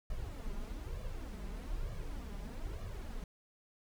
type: noise with flanger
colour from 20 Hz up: brown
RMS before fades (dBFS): -41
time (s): 0.1-3.24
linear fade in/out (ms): 2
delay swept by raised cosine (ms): 1.7 to 5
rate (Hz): 1.1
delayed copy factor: +0.7
effects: none